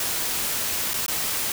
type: noise with dropouts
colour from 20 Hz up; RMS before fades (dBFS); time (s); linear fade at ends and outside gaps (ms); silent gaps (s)
white; -26; 0-1.52; 2; 0.935-0.94 / 1.063-1.081
effects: none